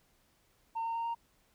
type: tone with pitch steps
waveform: sine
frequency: 910 / 916.3 / 922.7 / 929.1 Hz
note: A#5 / A#5 / A#5 / A#5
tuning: -42 / -30 / -18 / -6 cents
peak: -30 dBFS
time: 0.75-1.15 s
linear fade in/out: 20 ms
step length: 100 ms
effects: tanh soft clip ceiling -31 dBFS + pink hiss -70 dBFS RMS until 1.54 s